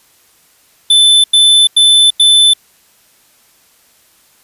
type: tone bursts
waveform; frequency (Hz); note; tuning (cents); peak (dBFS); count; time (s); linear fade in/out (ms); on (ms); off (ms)
square; 3520; A7; 0; -5; 4; 0.9-2.536; 5; 340; 92
effects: white hiss -50 dBFS RMS until 4.43 s + resampled to 32000 Hz